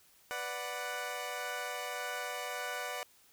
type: chord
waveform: 15% pulse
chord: B minor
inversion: none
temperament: equal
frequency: 493.9 / 587.3 / 740 Hz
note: B4 / D5 / F#5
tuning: 0 / 0 / 0 cents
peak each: -36 / -35 / -34 dBFS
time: 0.31-3.03 s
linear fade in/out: 0 ms
effects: white hiss -64 dBFS RMS until 3.32 s